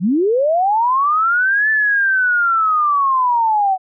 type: linear two-way sweep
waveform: sine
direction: up then down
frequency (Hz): 156.7 to 1760 to 740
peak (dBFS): -12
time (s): 0-3.78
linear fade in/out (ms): 50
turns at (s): 1.7
effects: none